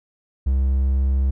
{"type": "tone with pitch glide", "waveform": "triangle", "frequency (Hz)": [66.3, 66.8], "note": ["C2", "C2"], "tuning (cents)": [23, 36], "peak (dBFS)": -14, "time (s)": [0.46, 1.31], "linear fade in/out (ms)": 10, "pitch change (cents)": 13, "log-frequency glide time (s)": [0.57, 1.03], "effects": []}